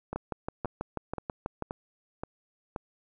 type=two click trains; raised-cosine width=1 ms; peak=-18 / -20 dBFS; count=10 / 6; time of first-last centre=0.16-1.623 / 0.13-2.762 s; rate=6.15 / 1.9 Hz; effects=none